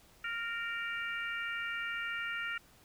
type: harmonic tone with a mistuned harmonic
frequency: 466.2 Hz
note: A#4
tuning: in tune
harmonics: 3 / 4 / 5 / 6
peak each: -38 / -40 / -42 / -44 dBFS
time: 0.24-2.58 s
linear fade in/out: 5 ms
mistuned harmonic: 4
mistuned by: -20 cents
effects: pink hiss -62 dBFS RMS until 2.84 s